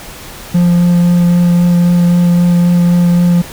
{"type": "tone with vibrato", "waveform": "triangle", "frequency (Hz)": 174.61, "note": "F3", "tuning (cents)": 0, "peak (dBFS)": -4, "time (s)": [0.54, 3.42], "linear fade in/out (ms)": 10, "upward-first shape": "sine", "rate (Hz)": 3.8, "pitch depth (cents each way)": 9, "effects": ["pink hiss -30 dBFS RMS until 3.52 s"]}